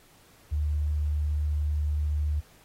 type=tone; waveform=sine; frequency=74.7 Hz; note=D2; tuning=30 cents sharp; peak=-24 dBFS; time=0.51-2.41 s; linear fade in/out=20 ms; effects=pink hiss -58 dBFS RMS until 2.64 s + AAC 48 kbps